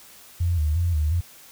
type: tone with vibrato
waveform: sine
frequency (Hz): 81.1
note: E2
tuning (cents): -28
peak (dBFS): -19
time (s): 0.4-1.21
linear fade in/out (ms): 10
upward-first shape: square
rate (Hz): 2.8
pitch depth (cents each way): 110
effects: white hiss -48 dBFS RMS until 1.51 s